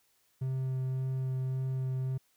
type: tone with vibrato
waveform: triangle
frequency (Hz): 130.81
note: C3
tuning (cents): 0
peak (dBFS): -28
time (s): 0.41-2.18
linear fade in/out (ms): 10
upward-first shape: sine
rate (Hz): 1.8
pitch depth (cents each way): 9
effects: white hiss -71 dBFS RMS until 2.36 s